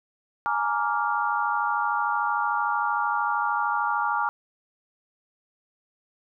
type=chord; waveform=sine; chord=Bb dominant seventh; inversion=third; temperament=just; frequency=839.1 / 932.3 / 1165.4 / 1398.5 Hz; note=Ab5 / Bb5 / D6 / F6; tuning=+18 / 0 / -14 / +2 cents; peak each=-28 dBFS; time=0.46-4.29 s; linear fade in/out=0 ms; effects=none